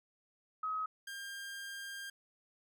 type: tone pair in turn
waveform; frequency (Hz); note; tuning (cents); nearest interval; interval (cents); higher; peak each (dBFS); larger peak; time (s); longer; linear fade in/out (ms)
sine / sawtooth; 1271 / 1601.4; D#6 / G6; +36 / +37; major third; 401; second; -34 / -39; first; 0.63-0.86 / 1.07-2.1; second; 5
effects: none